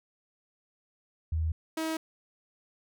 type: tone pair in turn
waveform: sine / sawtooth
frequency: 80 / 320 Hz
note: D#2 / D#4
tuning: +49 / +49 cents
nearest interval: 2 octaves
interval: 2400 cents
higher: second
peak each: -26 dBFS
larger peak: neither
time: 1.32-1.52 / 1.77-1.97 s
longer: neither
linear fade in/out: 5 ms
effects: none